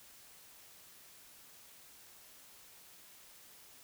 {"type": "silence", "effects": ["white hiss -58 dBFS RMS until 3.83 s"]}